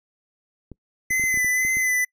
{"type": "clicks", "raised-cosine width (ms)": 3, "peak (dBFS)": -25, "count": 9, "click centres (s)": [0.717, 1.107, 1.197, 1.239, 1.342, 1.374, 1.446, 1.65, 1.77]}
{"type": "tone with vibrato", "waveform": "square", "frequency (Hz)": 2024, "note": "B6", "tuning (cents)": 42, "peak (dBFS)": -20, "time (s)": [1.1, 2.05], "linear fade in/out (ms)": 10, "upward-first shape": "sine", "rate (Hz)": 2, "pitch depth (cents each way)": 27}
{"effects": ["noise-tail reverb RT60 0.1 s tail -25 dB re dry"]}